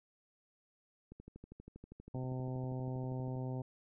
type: click train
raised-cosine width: 3 ms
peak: -38 dBFS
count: 29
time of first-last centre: 1.12-3.36 s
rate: 12.5 Hz
type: harmonic tone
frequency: 128.6 Hz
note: C3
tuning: 30 cents flat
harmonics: 1 / 2 / 3 / 4 / 5 / 6 / 7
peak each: -38 / -44 / -48 / -50 / -52 / -54 / -55 dBFS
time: 2.14-3.62 s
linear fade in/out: 5 ms
effects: none